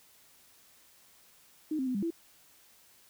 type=tone with pitch steps; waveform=sine; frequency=309.1 / 262.5 / 253.9 / 200.1 / 333.8 Hz; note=D#4 / C4 / B3 / G3 / E4; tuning=-11 / +6 / +48 / +36 / +22 cents; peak=-29 dBFS; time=1.71-2.105 s; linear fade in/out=5 ms; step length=79 ms; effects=white hiss -61 dBFS RMS until 3.09 s